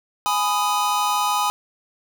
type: chord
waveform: square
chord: G# minor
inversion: none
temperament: just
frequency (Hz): 830.6 / 996.7 / 1245.9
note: G#5 / B5 / D#6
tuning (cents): 0 / +16 / +2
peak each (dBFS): -24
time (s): 0.26-1.5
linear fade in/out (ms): 0
effects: 7-bit